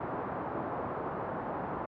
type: low-pass noise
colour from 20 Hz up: white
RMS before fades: -36 dBFS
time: 0-1.86 s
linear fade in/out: 10 ms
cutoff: 1100 Hz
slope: 24 dB/octave
effects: high-pass 100 Hz 12 dB/octave